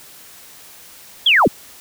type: linear sweep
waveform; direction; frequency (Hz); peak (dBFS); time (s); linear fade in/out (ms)
sine; down; 3462 to 103.83; -9; 1.26-1.48; 5
effects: white hiss -42 dBFS RMS until 1.8 s